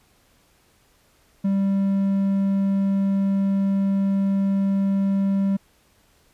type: tone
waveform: triangle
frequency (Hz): 196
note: G3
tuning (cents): 0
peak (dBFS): -16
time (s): 1.44-5.57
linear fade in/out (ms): 10
effects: pink hiss -60 dBFS RMS until 6.33 s + resampled to 32000 Hz